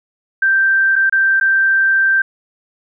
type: tone with dropouts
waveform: sine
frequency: 1568 Hz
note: G6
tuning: in tune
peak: -10 dBFS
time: 0.42-2.22 s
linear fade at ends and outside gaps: 5 ms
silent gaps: 0.957-0.961 / 1.097-1.124 / 1.4-1.41 s
effects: none